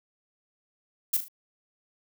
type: noise with echo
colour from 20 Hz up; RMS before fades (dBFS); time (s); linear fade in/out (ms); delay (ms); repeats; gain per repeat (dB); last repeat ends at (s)
violet; -24; 1.13-1.17; 5; 38; 3; -8; 1.284
effects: none